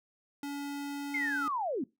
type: tone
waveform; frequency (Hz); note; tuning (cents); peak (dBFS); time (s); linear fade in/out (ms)
square; 284.4; C#4; +45; -36; 0.43-1.48; 2
type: linear sweep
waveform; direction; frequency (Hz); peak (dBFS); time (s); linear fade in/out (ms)
sine; down; 2159 to 220; -30; 1.14-1.84; 5
effects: noise-tail reverb RT60 0.2 s tail -20 dB re dry